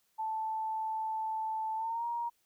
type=tone with pitch glide; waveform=sine; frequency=879 to 942.1 Hz; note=A5 to A#5; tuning=-2 to +18 cents; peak=-32 dBFS; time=0.18-2.3 s; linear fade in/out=20 ms; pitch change=+120 cents; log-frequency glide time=1.76-2.05 s; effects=white hiss -74 dBFS RMS until 2.45 s